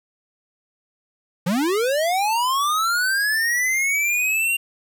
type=linear sweep; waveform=square; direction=up; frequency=161.2 to 2789 Hz; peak=-19 dBFS; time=1.46-4.57 s; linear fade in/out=10 ms; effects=9-bit